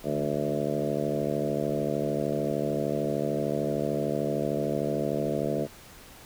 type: harmonic tone with a mistuned harmonic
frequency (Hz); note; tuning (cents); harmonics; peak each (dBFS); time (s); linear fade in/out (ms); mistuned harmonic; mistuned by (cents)
73.3; D2; -3; 2 / 3 / 4 / 5 / 6 / 7 / 8 / 9; -34 / -34 / -34 / -34 / -34 / -34 / -34 / -34; 0.03-5.68; 50; 3; -25
effects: pink hiss -49 dBFS RMS until 6.25 s